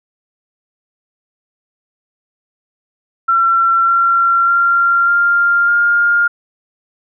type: tone with pitch steps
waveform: sine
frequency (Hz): 1356 / 1369.4 / 1382.9 / 1396.5 / 1410.3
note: E6 / F6 / F6 / F6 / F6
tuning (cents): +49 / -34 / -17 / -1 / +17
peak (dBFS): -9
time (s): 3.28-6.28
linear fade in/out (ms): 10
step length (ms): 600
effects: none